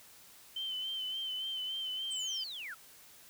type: tone with vibrato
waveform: sine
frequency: 3079 Hz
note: G7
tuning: 32 cents flat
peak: -35 dBFS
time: 0.56-2.44 s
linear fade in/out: 5 ms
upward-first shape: sine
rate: 3.5 Hz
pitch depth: 40 cents each way
type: linear sweep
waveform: sine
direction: down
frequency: 8372 to 1222 Hz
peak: -40 dBFS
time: 2.1-2.75 s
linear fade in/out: 20 ms
effects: white hiss -57 dBFS RMS until 3.29 s